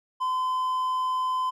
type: tone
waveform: triangle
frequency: 1023 Hz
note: C6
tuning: 39 cents flat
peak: -22 dBFS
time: 0.2-1.51 s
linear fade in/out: 20 ms
effects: none